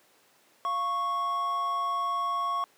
triangle tone pair together, 696 / 1104.8 Hz, F5 / C#6, -6 / -6 cents, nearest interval minor sixth, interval 800 cents, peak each -35 / -25 dBFS, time 0.65-2.64 s, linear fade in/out 0 ms, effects pink hiss -62 dBFS RMS until 2.77 s + high-pass 300 Hz 12 dB/octave

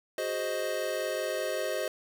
square chord, Ab dominant seventh, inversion third, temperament equal, 370 / 415.3 / 523.3 / 622.3 Hz, Gb4 / Ab4 / C5 / Eb5, 0 / 0 / 0 / 0 cents, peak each -39 / -39 / -35 / -34 dBFS, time 0.18-1.88 s, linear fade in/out 2 ms, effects none

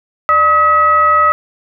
sine tone with frequency modulation, 1274 Hz, D#6, 41 cents sharp, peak -7 dBFS, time 0.29-1.32 s, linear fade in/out 0 ms, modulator 678 Hz, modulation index 0.54, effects none

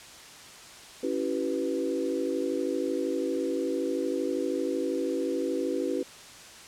sine chord, C# half-diminished seventh, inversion none, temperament equal with one note detuned, 277.2 / 329.6 / 382.6 / 493.9 Hz, C#4 / E4 / G4 / B4, 0 / 0 / -42 / 0 cents, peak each -32 dBFS, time 1.03-6.03 s, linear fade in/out 5 ms, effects white hiss -47 dBFS RMS until 6.67 s + low-pass 8000 Hz 12 dB/octave

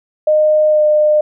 sine tone with pitch glide, 613 to 605.3 Hz, D#5 to D#5, -26 to -48 cents, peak -8 dBFS, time 0.27-1.21 s, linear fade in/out 5 ms, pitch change -22 cents, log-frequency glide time 0.69-0.83 s, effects none

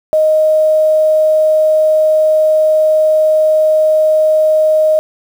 sine tone with quantisation, 622.3 Hz, D#5, in tune, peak -7 dBFS, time 0.13-4.99 s, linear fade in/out 0 ms, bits 6, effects none

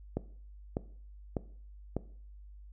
click train, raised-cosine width 2 ms, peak -18 dBFS, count 4, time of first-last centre 0.17-1.966 s, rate 1.67 Hz, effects noise-tail reverb RT60 0.5 s tail -17 dB re dry + added 50 Hz sine -48 dBFS peak until 2.72 s

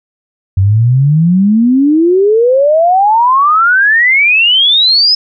sine exponential sweep, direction up, 92.5 to 5170 Hz, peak -5 dBFS, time 0.57-5.15 s, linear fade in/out 5 ms, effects none

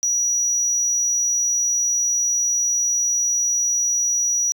sine tone, 5820 Hz, F#8, 29 cents flat, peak -15 dBFS, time 0.03-4.52 s, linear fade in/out 0 ms, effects tanh soft clip ceiling -16 dBFS

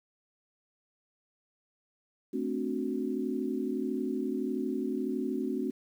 sine chord, D dominant seventh, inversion second, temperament equal, 220 / 261.6 / 293.7 / 370 Hz, A3 / C4 / D4 / F#4, 0 / 0 / 0 / 0 cents, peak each -36 / -33 / -37 / -35 dBFS, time 2.33-5.71 s, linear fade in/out 10 ms, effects 10-bit

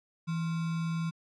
sine tone with sample-and-hold, 164.81 Hz, E3, in tune, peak -29 dBFS, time 0.27-1.11 s, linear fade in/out 20 ms, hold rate 1225 Hz, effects low-pass 6000 Hz 12 dB/octave

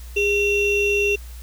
triangle ring-modulated tone, 1568 Hz, G6, in tune, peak -12 dBFS, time 0.16-1.16 s, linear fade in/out 10 ms, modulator 1160 Hz, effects added 60 Hz sine -34 dBFS peak until 1.42 s + white hiss -47 dBFS RMS until 1.42 s

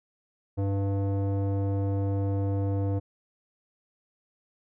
square tone with low-pass filter, 98.8 Hz, G2, 14 cents sharp, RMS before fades -27 dBFS, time 0.57-3 s, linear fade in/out 20 ms, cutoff 560 Hz, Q 1.4, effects none

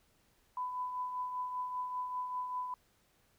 sine tone with tremolo, 1000 Hz, B5, 21 cents sharp, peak -33 dBFS, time 0.57-2.74 s, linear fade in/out 2 ms, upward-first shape triangle, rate 5.1 Hz, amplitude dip 50%, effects pink hiss -71 dBFS RMS until 3.38 s

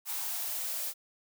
blue noise with high-pass filter sweep, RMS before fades -35 dBFS, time 0.05-0.94 s, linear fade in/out 50 ms, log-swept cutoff 880 to 530 Hz, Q 3.7, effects none

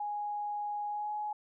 sine tone with pitch glide, 829 to 840.6 Hz, G#5 to G#5, -3 to +21 cents, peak -33 dBFS, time 0-1.33 s, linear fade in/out 5 ms, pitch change +24 cents, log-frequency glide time 0.88-1.11 s, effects none

